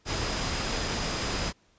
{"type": "tone in noise", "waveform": "sine", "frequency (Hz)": 4978, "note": "D#8", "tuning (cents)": 0, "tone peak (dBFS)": -40, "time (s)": [0.05, 1.53], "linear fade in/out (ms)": 50, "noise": "pink", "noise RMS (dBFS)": -30, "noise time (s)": [0.05, 1.53], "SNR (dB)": -13, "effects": ["pink hiss -65 dBFS RMS until 1.78 s", "resampled to 16000 Hz"]}